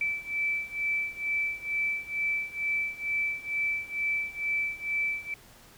sine beating tone pair, 2318 / 2320.2 Hz, D7 / D7, -23 / -22 cents, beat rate 2.2 Hz, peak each -32 / -30 dBFS, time 0.01-5.34 s, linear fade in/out 2 ms, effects pink hiss -54 dBFS RMS until 5.77 s

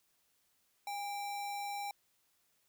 sine tone with sample-and-hold, 813 Hz, G#5, 37 cents flat, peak -37 dBFS, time 0.87-1.91 s, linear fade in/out 2 ms, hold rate 3150 Hz, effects white hiss -75 dBFS RMS until 2.68 s

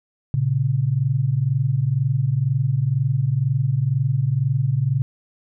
sine tone pair together, 116.54 / 138.59 Hz, A#2 / C#3, 0 / 0 cents, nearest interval minor third, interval 300 cents, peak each -21 / -19 dBFS, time 0.34-5.02 s, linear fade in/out 0 ms, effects none

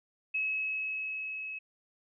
sine tone with level ramp, 2573 Hz, E7, 43 cents flat, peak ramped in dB -28 to -37 dBFS, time 0.34-1.59 s, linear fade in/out 10 ms, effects none

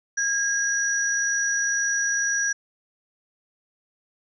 sine tone pair together, 1633 / 5819 Hz, G#6 / F#8, -30 / -30 cents, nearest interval octave + minor seventh, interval 2200 cents, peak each -23 / -25 dBFS, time 0.17-2.53 s, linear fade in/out 10 ms, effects none

